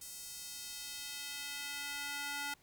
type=tone with high-pass filter sweep; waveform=square; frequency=286 Hz; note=D4; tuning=46 cents flat; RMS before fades=-43 dBFS; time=0.01-2.54 s; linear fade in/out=5 ms; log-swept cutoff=7200 to 1200 Hz; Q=0.9; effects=pink hiss -67 dBFS RMS until 2.62 s